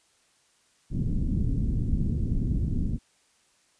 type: low-pass noise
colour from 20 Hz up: pink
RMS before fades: -26 dBFS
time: 0.9-2.99 s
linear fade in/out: 50 ms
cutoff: 250 Hz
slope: 24 dB/octave
effects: white hiss -65 dBFS RMS until 3.79 s + resampled to 22050 Hz